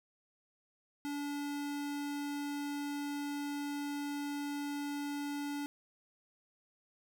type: tone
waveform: square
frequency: 287.9 Hz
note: D4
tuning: 34 cents flat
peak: -37 dBFS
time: 1.05-5.66 s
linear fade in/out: 0 ms
effects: none